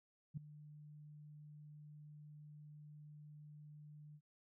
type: tone with ADSR envelope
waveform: sine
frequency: 149.5 Hz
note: D3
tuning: 31 cents sharp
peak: -38 dBFS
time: 0.34-4.21 s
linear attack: 32 ms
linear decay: 6 ms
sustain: -16 dB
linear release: 60 ms
effects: none